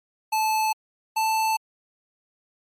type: tone pair in turn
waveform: square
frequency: 871 / 881.1 Hz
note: A5 / A5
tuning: -18 / +2 cents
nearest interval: unison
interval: 20 cents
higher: second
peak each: -21 dBFS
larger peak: neither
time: 0.32-0.73 / 1.16-1.57 s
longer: neither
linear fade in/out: 10 ms
effects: MP3 64 kbps